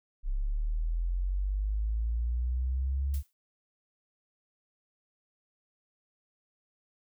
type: linear sweep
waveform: sine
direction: up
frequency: 32.7 to 70.8 Hz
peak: -27 dBFS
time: 0.23-3.23 s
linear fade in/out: 50 ms
type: noise with exponential decay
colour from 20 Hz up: blue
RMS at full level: -43 dBFS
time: 3.14-3.33 s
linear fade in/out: 0 ms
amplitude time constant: 41 ms
effects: none